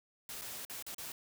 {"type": "noise with dropouts", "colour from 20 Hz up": "white", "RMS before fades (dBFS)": -44, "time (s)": [0.29, 1.12], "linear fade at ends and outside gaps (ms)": 2, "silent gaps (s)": [[0.413, 0.418], [0.651, 0.697], [0.825, 0.865], [0.946, 0.982]], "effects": []}